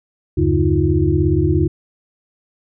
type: tone cluster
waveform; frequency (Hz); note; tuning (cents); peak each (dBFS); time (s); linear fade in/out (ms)
sine; 77.1 / 93.8 / 142.9 / 316.6 / 354.5; D#2 / F#2 / D3 / D#4 / F4; -15 / +24 / -47 / +30 / +26; -19; 0.37-1.68; 10
effects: none